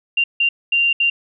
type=tone bursts at uneven times; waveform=sine; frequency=2777 Hz; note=F7; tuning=10 cents flat; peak=-13 dBFS; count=4; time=0.17-0.24 / 0.4-0.49 / 0.72-0.93 / 1-1.1 s; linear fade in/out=5 ms; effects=none